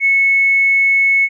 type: tone with tanh clipping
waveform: triangle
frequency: 2200 Hz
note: C#7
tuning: 14 cents flat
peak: -9 dBFS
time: 0-1.29 s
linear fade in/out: 50 ms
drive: 2 dB
effects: resampled to 16000 Hz